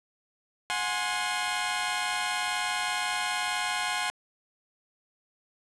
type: tone cluster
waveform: 15% pulse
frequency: 728 / 833 / 1051 Hz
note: F#5 / G#5 / C6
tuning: -28 / +5 / +7 cents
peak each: -26 dBFS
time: 0.7-4.1 s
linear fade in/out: 0 ms
effects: resampled to 22050 Hz + 7-bit